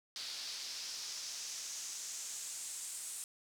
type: noise with band-pass filter sweep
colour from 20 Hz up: pink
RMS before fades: -44 dBFS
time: 0.16-3.24 s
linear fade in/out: 0 ms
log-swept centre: 4500 to 8600 Hz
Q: 2.7
effects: none